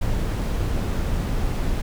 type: noise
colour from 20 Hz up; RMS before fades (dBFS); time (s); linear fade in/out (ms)
brown; -23; 0.01-1.82; 10
effects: none